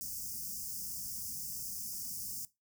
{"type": "band-stop noise", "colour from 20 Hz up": "white", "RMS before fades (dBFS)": -41, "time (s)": [0.01, 2.45], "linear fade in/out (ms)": 0, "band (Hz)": [250, 4900], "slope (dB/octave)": 96, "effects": ["noise-tail reverb RT60 0.2 s tail -18 dB re dry"]}